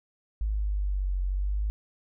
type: exponential two-way sweep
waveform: sine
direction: down then up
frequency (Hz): 53.4 to 45.81 to 52.7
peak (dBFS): -25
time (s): 0.41-1.7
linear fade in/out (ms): 0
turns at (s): 1.22
effects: none